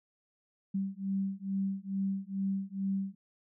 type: beating tone pair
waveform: sine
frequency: 193.4 / 195.7 Hz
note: G3 / G3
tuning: -23 / -3 cents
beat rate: 2.3 Hz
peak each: -34 / -34 dBFS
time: 0.74-3.15 s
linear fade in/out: 10 ms
effects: none